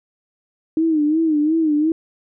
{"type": "tone with vibrato", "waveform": "sine", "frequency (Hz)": 311.1, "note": "D#4", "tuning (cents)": 0, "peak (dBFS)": -14, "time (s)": [0.77, 1.92], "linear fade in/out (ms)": 2, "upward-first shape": "sine", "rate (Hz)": 2.8, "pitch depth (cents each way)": 92, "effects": []}